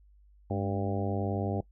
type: harmonic tone with a mistuned harmonic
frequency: 99 Hz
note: G2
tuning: 18 cents sharp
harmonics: 1 / 2 / 3 / 4 / 5 / 6 / 7 / 8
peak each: -32 / -35 / -37 / -38 / -39 / -40 / -40 / -41 dBFS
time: 0.5-1.61 s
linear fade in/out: 5 ms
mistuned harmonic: 2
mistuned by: +76 cents
effects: noise-tail reverb RT60 0.1 s tail -21 dB re dry + added 50 Hz sine -56 dBFS peak until 1.71 s